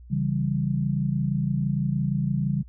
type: chord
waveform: sine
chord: C# diminished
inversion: none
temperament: equal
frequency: 138.59 / 164.81 / 196 Hz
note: C#3 / E3 / G3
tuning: 0 / 0 / 0 cents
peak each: -25 / -28 / -27 dBFS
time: 0.1-2.63 s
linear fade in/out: 20 ms
effects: added 60 Hz sine -43 dBFS peak until 2.68 s